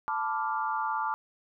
sine chord, B half-diminished seventh, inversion third, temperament equal with one note detuned, 880 / 998.1 / 1174.7 / 1396.9 Hz, A5 / B5 / D6 / F6, 0 / +18 / 0 / 0 cents, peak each -31 / -37 / -32 / -36 dBFS, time 0.08-1.14 s, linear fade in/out 0 ms, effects none

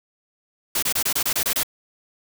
white noise bursts, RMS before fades -22 dBFS, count 9, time 0.75-1.633 s, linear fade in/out 5 ms, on 75 ms, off 26 ms, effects none

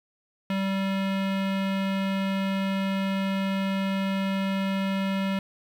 square tone with low-pass filter, 193.9 Hz, G3, 19 cents flat, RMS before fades -27 dBFS, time 0.5-5.39 s, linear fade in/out 2 ms, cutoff 3000 Hz, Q 1.9, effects 8-bit

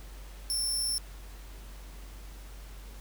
20% pulse tone with amplitude modulation, 5380 Hz, E8, 34 cents sharp, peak -22 dBFS, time 0.5-0.98 s, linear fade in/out 0 ms, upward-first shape sine, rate 117 Hz, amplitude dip 25%, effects added 48 Hz sine -43 dBFS peak until 3 s + pink hiss -53 dBFS RMS until 3 s

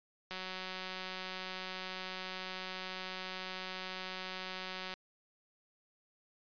click train, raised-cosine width 0.2 ms, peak -24 dBFS, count 862, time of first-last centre 0.31-4.939 s, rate 186 Hz, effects resampled to 11025 Hz

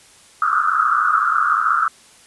white band-pass noise, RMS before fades -17 dBFS, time 0.42-1.88 s, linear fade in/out 2 ms, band 1200 to 1400 Hz, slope 96 dB/octave, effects white hiss -48 dBFS RMS until 2.26 s + resampled to 24000 Hz

